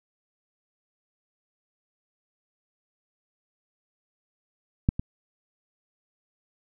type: clicks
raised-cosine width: 5 ms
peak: -7 / -16 dBFS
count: 2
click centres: 4.889 / 4.995 s
effects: none